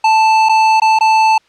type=tone with dropouts; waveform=square; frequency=880 Hz; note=A5; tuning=in tune; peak=-8 dBFS; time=0.04-1.38 s; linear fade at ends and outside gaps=5 ms; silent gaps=0.488-0.493 / 0.8-0.818 / 0.989-1.008 s; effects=white hiss -53 dBFS RMS until 1.48 s + low-pass 4000 Hz 12 dB/octave